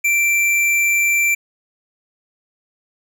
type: tone with tanh clipping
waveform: sine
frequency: 2349 Hz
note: D7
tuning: in tune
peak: -15 dBFS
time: 0.04-1.35 s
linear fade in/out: 10 ms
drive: 17 dB
effects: none